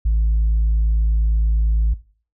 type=tone; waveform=sine; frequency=54.4 Hz; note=A1; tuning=19 cents flat; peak=-12 dBFS; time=0.05-1.94 s; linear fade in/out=10 ms; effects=noise-tail reverb RT60 0.4 s tail -18 dB re dry + tanh soft clip ceiling -12 dBFS